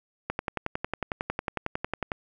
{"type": "click train", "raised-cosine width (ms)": 0.5, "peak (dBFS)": -13, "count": 21, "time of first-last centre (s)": [0.3, 2.118], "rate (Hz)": 11, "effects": []}